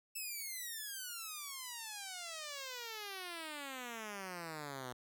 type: exponential sweep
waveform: 5% pulse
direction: down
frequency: 2656 to 122 Hz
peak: -32 dBFS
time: 0.15-4.93 s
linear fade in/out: 10 ms
effects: none